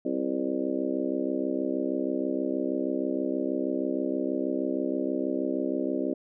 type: harmonic tone with a mistuned harmonic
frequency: 66.3 Hz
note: C2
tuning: 23 cents sharp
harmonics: 3 / 4 / 5 / 6 / 7 / 8 / 9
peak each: -39 / -30 / -31 / -34 / -40 / -38 / -35 dBFS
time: 0.05-6.14 s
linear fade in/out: 5 ms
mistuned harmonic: 7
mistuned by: +55 cents
effects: none